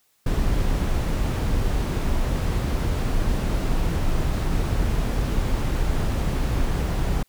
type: noise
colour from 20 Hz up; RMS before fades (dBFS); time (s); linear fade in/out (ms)
brown; -22; 0.26-7.23; 5
effects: white hiss -65 dBFS RMS until 7.28 s